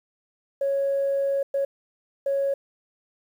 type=tone bursts at uneven times; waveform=sine; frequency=553 Hz; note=C#5; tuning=4 cents flat; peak=-20 dBFS; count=3; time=0.61-1.43 / 1.54-1.65 / 2.26-2.54 s; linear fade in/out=5 ms; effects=tanh soft clip ceiling -17 dBFS + 9-bit